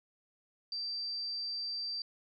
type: tone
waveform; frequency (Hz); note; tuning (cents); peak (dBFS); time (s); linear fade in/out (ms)
sine; 4680; D8; -7; -35; 0.72-2.02; 2
effects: none